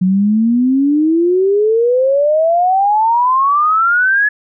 sine exponential sweep, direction up, 181 to 1714 Hz, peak -9 dBFS, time 0.01-4.29 s, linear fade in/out 10 ms, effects none

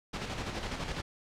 pink noise with tremolo, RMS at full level -35 dBFS, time 0.13-1.02 s, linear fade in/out 10 ms, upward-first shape square, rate 12 Hz, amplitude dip 40%, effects low-pass 5000 Hz 12 dB/octave

